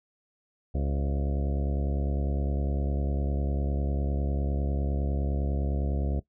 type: harmonic tone with a mistuned harmonic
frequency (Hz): 69.9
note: C#2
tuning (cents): +15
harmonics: 1 / 2 / 3 / 4 / 5 / 6 / 7 / 8 / 9 / 10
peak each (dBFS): -27 / -33 / -37 / -39 / -41 / -43 / -44 / -45 / -46 / -47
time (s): 0.74-6.2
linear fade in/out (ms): 10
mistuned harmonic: 7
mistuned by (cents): +61
effects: noise-tail reverb RT60 0.1 s tail -17 dB re dry